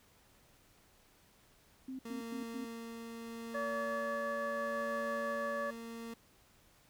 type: tone bursts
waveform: sine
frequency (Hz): 261.6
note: C4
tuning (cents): 0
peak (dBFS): -40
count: 4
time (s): 1.88-2.65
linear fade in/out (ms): 5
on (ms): 110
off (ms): 110
type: tone with tremolo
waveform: 30% pulse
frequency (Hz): 230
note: A#3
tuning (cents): -23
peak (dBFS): -39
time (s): 2.05-6.14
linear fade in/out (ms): 5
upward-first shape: sine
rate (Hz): 0.75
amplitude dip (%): 25
type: harmonic tone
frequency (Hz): 572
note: D5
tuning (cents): -46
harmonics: 1 / 2 / 3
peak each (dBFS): -37 / -40 / -42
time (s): 3.54-5.71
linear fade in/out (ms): 10
effects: pink hiss -66 dBFS RMS until 6.89 s